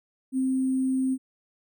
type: tone with sample-and-hold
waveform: sine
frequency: 261.6 Hz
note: C4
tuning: in tune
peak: -22 dBFS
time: 0.32-1.18 s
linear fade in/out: 50 ms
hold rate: 8820 Hz
effects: none